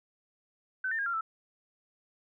sine tone with pitch steps, 1523 / 1800 / 1625 / 1385 / 1321 Hz, F#6 / A6 / G#6 / F6 / E6, +50 / +39 / -38 / -15 / +3 cents, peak -29 dBFS, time 0.84-1.21 s, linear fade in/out 5 ms, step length 74 ms, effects none

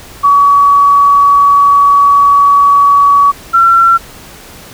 sine tone pair in turn, 1133 / 1357.1 Hz, C#6 / E6, +37 / +50 cents, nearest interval minor third, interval 313 cents, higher second, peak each -3 dBFS, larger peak neither, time 0.23-3.32 / 3.53-3.98 s, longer first, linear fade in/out 20 ms, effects pink hiss -33 dBFS RMS until 4.73 s

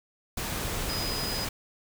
sine tone in noise, 4978 Hz, D#8, in tune, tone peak -33 dBFS, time 0.89-1.45 s, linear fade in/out 5 ms, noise pink, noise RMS -32 dBFS, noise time 0.37-1.49 s, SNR -4 dB, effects none

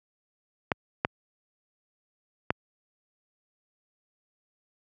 clicks, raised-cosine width 0.5 ms, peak -8 dBFS, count 3, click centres 0.718 / 1.049 / 2.505 s, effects high-pass 80 Hz 12 dB/octave

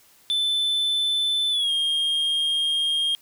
triangle tone with pitch glide, 3520 to 3228 Hz, A7 to G#7, 0 to -50 cents, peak -19 dBFS, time 0.3-3.15 s, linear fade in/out 0 ms, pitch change -150 cents, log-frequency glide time 1.5-1.71 s, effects white hiss -56 dBFS RMS until 3.21 s

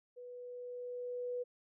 sine tone with level ramp, 491.9 Hz, B4, 7 cents flat, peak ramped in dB -47 to -35 dBFS, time 0.16-1.44 s, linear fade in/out 20 ms, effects none

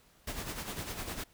pink noise with tremolo, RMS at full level -37 dBFS, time 0.27-1.24 s, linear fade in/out 5 ms, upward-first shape sine, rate 9.9 Hz, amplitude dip 60%, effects pink hiss -64 dBFS RMS until 1.33 s

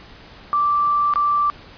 sine tone with dropouts, 1171 Hz, D6, 5 cents flat, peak -15 dBFS, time 0.53-1.5 s, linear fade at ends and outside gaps 0 ms, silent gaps 1.137-1.158 s, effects pink hiss -43 dBFS RMS until 1.77 s + resampled to 11025 Hz

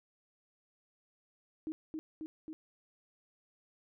sine tone with echo, 314.2 Hz, D#4, 17 cents sharp, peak -35 dBFS, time 1.67-1.72 s, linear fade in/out 0 ms, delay 270 ms, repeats 3, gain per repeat -2 dB, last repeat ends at 2.53 s, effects none

